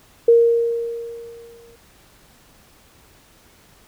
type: tone with exponential decay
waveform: sine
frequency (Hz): 466.2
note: A#4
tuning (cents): 0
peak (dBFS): -7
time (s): 0.28-1.76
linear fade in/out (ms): 5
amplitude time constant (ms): 320
effects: pink hiss -52 dBFS RMS until 3.87 s